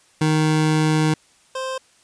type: tone pair in turn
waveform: 25% pulse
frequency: 155.56 / 523.2 Hz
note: D#3 / C5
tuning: 0 / 0 cents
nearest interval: octave + major sixth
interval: 2100 cents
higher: second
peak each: -12 / -21 dBFS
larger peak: first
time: 0.21-1.14 / 1.55-1.78 s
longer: first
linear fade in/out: 5 ms
effects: white hiss -56 dBFS RMS until 2.03 s + resampled to 22050 Hz